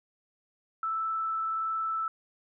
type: tone with frequency modulation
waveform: sine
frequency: 1318.5 Hz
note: E6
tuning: in tune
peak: -28 dBFS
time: 0.83-2.08 s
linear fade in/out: 2 ms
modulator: 21.5 Hz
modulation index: 0.38
effects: none